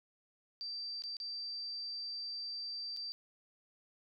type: tone with dropouts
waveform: sine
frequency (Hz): 4675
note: D8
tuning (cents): -9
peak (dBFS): -39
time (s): 0.61-3.12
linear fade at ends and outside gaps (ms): 0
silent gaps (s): 1.021-1.038 / 1.168-1.201 / 2.965-2.971
effects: none